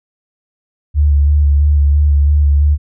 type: tone with vibrato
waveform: sine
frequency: 72.7 Hz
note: D2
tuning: 17 cents flat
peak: -7 dBFS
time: 0.94-2.78 s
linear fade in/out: 50 ms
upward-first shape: square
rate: 3 Hz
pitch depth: 24 cents each way
effects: none